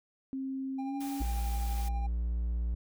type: tone with pitch glide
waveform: sine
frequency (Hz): 266.6 to 279.4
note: C4 to C#4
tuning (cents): +33 to +14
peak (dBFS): -33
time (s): 0.33-1.22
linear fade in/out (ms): 0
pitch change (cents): +81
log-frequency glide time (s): 0.82-0.96
type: tone with tremolo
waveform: triangle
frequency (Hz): 800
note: G5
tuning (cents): +35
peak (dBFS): -37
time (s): 0.78-2.07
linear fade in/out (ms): 10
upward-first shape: triangle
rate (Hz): 12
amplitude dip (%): 50
type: noise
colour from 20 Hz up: white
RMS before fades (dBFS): -47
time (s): 1-1.89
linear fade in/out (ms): 10
type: tone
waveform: triangle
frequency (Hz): 58.27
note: A#1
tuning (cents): 0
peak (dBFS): -27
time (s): 1.2-2.75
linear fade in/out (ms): 10
effects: none